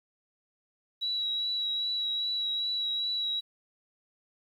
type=tone with vibrato; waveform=sine; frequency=3899 Hz; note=B7; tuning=23 cents flat; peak=-28 dBFS; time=1.01-3.41 s; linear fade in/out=20 ms; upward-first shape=triangle; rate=2.5 Hz; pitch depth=22 cents each way; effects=10-bit